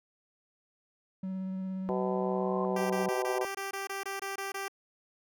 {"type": "tone with vibrato", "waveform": "triangle", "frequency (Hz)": 188.8, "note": "F#3", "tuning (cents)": 35, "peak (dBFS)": -31, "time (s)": [1.23, 3.09], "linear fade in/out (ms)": 5, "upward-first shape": "triangle", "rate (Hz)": 17, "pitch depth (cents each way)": 14}
{"type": "harmonic tone", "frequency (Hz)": 126.1, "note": "B2", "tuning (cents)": 36, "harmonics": [3, 4, 5, 6, 7, 8], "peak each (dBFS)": [-33, -35, -37, -39, -40, -41], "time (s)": [1.89, 3.45], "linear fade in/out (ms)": 0}
{"type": "tone with exponential growth", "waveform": "sine", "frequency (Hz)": 1053, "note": "C6", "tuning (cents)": 11, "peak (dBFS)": -34, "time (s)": [2, 2.65], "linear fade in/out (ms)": 1, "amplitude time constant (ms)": 140}
{"type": "tone bursts", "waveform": "10% pulse", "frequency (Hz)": 392, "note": "G4", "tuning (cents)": 0, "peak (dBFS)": -26, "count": 12, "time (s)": [2.76, 4.682], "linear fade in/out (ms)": 5, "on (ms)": 140, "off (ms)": 22}
{"effects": []}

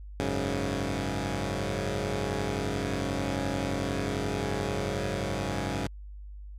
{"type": "chord", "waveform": "10% pulse", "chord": "F# suspended second", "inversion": "none", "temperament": "equal", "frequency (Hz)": [92.5, 103.83, 138.59], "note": ["F#2", "G#2", "C#3"], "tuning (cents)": [0, 0, 0], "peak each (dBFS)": -25, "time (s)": [0.2, 5.87], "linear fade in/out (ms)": 0, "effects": ["added 50 Hz sine -40 dBFS peak until 6.58 s", "low-pass 9000 Hz 12 dB/octave"]}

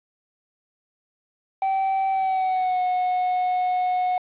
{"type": "tone with pitch glide", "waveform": "triangle", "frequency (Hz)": [772, 730.4], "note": ["G5", "F#5"], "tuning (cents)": [-27, -23], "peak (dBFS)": -18, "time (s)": [1.62, 4.18], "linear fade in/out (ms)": 2, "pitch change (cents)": -96, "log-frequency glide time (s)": [2.11, 2.81], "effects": ["resampled to 8000 Hz", "8-bit"]}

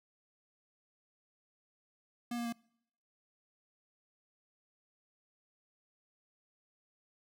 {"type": "tone with pitch steps", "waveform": "square", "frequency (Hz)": [239.1, 236.4, 233.6], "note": ["A#3", "A#3", "A#3"], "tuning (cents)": [44, 24, 4], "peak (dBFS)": -36, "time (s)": [2.31, 2.526], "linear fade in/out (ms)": 5, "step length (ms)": 72, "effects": ["noise-tail reverb RT60 0.7 s tail -24 dB re dry"]}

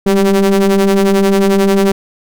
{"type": "ring-modulated tone", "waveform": "square", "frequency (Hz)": 96.8, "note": "G2", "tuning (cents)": -21, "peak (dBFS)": -6, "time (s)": [0.06, 1.92], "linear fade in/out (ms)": 5, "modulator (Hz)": 296, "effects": []}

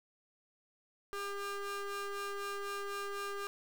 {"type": "ring-modulated tone", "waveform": "30% pulse", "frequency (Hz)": 400, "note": "G4", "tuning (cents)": 35, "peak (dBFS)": -32, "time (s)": [1.13, 3.47], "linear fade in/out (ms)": 0, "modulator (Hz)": 802, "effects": []}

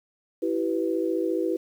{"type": "chord", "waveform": "sine", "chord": "E minor", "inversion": "none", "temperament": "equal with one note detuned", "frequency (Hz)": [329.6, 384.2, 493.9], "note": ["E4", "G4", "B4"], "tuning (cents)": [0, -35, 0], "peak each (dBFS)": [-26, -28, -29], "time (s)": [0.42, 1.57], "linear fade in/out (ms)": 10, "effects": ["9-bit"]}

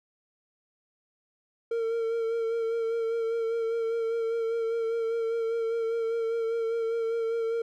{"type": "tone with vibrato", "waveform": "triangle", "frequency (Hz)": 457, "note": "A#4", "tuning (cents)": -34, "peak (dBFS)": -24, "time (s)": [1.71, 7.62], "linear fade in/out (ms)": 5, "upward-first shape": "sine", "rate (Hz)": 5, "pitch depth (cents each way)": 26, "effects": []}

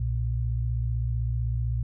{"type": "tone pair together", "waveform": "sine", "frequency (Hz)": [61.8, 117.58], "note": ["B1", "A#2"], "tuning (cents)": [2, 15], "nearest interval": "major seventh", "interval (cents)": 1113, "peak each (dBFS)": -27, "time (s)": [0, 1.83], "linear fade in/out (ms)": 5, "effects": []}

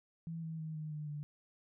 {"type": "tone with pitch steps", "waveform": "sine", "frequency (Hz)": [164.81, 161.23, 157.73, 154.31, 150.96, 147.68], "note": ["E3", "E3", "D#3", "D#3", "D3", "D3"], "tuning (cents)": [0, -38, 24, -14, 48, 10], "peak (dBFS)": -39, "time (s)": [0.27, 1.23], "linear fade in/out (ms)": 0, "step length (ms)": 160, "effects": []}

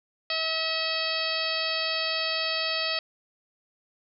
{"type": "harmonic tone", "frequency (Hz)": 644, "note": "E5", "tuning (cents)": -41, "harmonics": [1, 2, 3, 4, 5, 6, 7, 8], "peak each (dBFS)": [-34, -36, -35, -33, -34, -35, -31, -37], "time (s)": [0.3, 2.99], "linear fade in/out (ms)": 2, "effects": []}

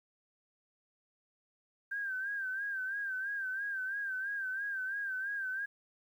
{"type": "tone with vibrato", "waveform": "sine", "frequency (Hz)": 1579, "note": "G6", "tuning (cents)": 12, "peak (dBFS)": -34, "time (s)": [1.91, 5.66], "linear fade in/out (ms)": 10, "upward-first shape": "sine", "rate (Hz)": 3, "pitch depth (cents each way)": 77, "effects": ["11-bit"]}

